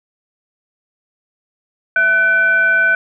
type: tone with frequency modulation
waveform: sine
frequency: 1507 Hz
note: F#6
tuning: 31 cents sharp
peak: -10 dBFS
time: 1.96-2.95 s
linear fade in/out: 2 ms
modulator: 846 Hz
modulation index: 0.39
effects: none